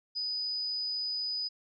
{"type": "tone", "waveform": "sine", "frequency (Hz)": 4978, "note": "D#8", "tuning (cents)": 0, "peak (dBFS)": -31, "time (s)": [0.15, 1.49], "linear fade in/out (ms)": 20, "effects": []}